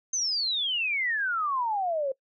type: exponential sweep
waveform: sine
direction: down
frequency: 6340 to 522 Hz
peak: -25 dBFS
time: 0.13-2.12 s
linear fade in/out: 5 ms
effects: noise-tail reverb RT60 0.1 s tail -23 dB re dry